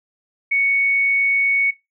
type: tone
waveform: sine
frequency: 2223 Hz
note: C#7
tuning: 4 cents sharp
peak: -15 dBFS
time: 0.51-1.71 s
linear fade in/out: 10 ms
effects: noise-tail reverb RT60 0.2 s tail -18 dB re dry